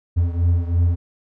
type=beating tone pair; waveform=triangle; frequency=85.1 / 88.1 Hz; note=F2 / F2; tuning=-44 / +16 cents; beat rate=3 Hz; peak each=-15 / -19 dBFS; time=0.16-0.96 s; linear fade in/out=20 ms; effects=none